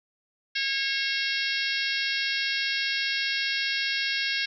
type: harmonic tone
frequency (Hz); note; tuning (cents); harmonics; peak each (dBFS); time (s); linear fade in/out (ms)
545; C#5; -29; 3 / 4 / 5 / 6 / 7 / 8 / 9 / 10; -31 / -32 / -33 / -34 / -34 / -35 / -36 / -36; 0.55-4.46; 10
effects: none